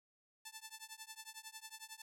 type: tone with tremolo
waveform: 5% pulse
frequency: 880 Hz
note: A5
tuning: in tune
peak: -34 dBFS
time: 0.45-2.02 s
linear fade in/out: 5 ms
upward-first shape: triangle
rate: 11 Hz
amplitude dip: 100%
effects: none